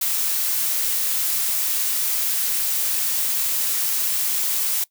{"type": "noise", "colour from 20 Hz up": "blue", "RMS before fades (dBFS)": -22, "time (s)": [0.01, 4.84], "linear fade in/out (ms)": 5, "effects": ["noise-tail reverb RT60 0.1 s tail -21 dB re dry"]}